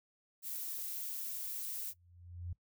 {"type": "noise", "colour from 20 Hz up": "violet", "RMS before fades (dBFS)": -41, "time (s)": [0.42, 1.94], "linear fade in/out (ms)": 50}
{"type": "tone with exponential growth", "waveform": "sine", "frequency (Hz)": 87.31, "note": "F2", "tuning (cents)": 0, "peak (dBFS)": -37, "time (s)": [1.79, 2.53], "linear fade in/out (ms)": 5, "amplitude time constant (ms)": 160}
{"effects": ["noise-tail reverb RT60 0.1 s tail -20 dB re dry"]}